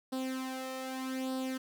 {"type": "tone with flanger", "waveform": "sawtooth", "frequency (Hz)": 260.9, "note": "C4", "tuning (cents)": -5, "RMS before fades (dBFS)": -37, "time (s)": [0.12, 1.58], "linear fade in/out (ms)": 10, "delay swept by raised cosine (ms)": [0.22, 1.62], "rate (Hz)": 0.82, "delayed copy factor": 0.7, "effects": ["11-bit"]}